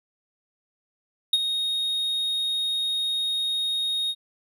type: tone with ADSR envelope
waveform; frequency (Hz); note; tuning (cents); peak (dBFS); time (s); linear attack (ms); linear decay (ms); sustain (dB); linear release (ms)
triangle; 3729; A#7; 0; -13; 1.33-4.15; 4; 38; -9; 51
effects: none